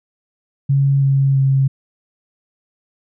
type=tone with pitch steps; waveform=sine; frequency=138.4 / 136.81 / 135.24 Hz; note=C#3 / C#3 / C#3; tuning=-2 / -22 / -42 cents; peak=-11 dBFS; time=0.69-1.68 s; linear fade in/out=10 ms; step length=330 ms; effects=none